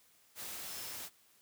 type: tone in noise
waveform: sine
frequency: 5260 Hz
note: E8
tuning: 5 cents flat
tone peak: -51 dBFS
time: 0.64-0.97 s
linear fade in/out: 50 ms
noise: white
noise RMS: -44 dBFS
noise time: 0.35-1.1 s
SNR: -10 dB
effects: white hiss -67 dBFS RMS until 1.41 s + high-pass 60 Hz 12 dB/octave